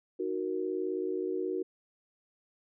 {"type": "chord", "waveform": "sine", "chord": "D# minor", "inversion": "none", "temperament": "equal", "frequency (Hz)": [311.1, 370, 466.2], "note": ["D#4", "F#4", "A#4"], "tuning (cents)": [0, 0, 0], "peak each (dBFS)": [-37, -32, -37], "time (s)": [0.19, 1.63], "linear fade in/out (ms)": 10, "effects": []}